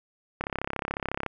click train, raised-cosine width 0.5 ms, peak -14 dBFS, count 30, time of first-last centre 0.41-1.263 s, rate 34 Hz, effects none

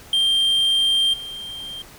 triangle tone with level steps, 3175 Hz, G7, 21 cents sharp, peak -14 / -29 dBFS, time 0.13-1.82 s, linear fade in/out 2 ms, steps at 1.13 s, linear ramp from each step 10 ms, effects pink hiss -44 dBFS RMS until 1.98 s

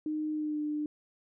sine tone with pitch glide, 306.9 to 299.9 Hz, D#4 to D4, -24 to +36 cents, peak -30 dBFS, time 0.06-0.86 s, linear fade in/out 2 ms, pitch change -40 cents, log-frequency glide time 0.32-0.6 s, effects none

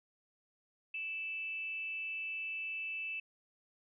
sine tone with frequency modulation, 2637 Hz, E7, in tune, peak -37 dBFS, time 0.94-3.2 s, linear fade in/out 5 ms, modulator 329 Hz, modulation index 0.26, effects none

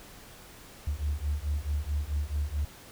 sine beating tone pair, 71.1 / 75.7 Hz, C#2 / D#2, +45 / -47 cents, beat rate 4.6 Hz, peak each -30 / -30 dBFS, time 0.87-2.65 s, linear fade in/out 5 ms, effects tanh soft clip ceiling -22 dBFS + pink hiss -50 dBFS RMS until 2.91 s

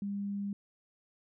sine tone, 200.9 Hz, G3, 43 cents sharp, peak -33 dBFS, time 0.02-0.53 s, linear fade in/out 2 ms, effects none

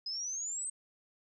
sine exponential sweep, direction up, 5020 to 8390 Hz, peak -35 dBFS, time 0.06-0.7 s, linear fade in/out 5 ms, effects none

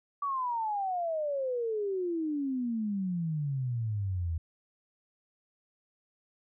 sine exponential sweep, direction down, 1156 to 79.6 Hz, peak -29 dBFS, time 0.22-4.38 s, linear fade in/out 5 ms, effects none

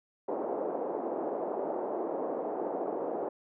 pink band-pass noise, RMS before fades -34 dBFS, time 0.28-3.29 s, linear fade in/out 5 ms, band 330 to 760 Hz, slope 24 dB/octave, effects none

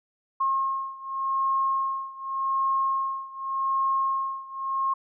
sine beating tone pair, 1076 / 1076.86 Hz, C6 / C6, +48 / +50 cents, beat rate 0.86 Hz, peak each -26 / -28 dBFS, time 0.4-4.94 s, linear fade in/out 10 ms, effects none

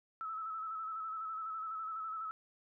sine tone with vibrato, 1302 Hz, E6, 22 cents flat, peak -38 dBFS, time 0.21-2.31 s, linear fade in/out 0 ms, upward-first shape square, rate 12 Hz, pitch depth 31 cents each way, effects none

